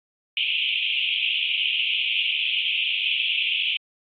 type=band-pass noise; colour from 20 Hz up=white; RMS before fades=-24 dBFS; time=0.37-3.77 s; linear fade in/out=2 ms; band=2400 to 3300 Hz; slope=96 dB/octave; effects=AAC 32 kbps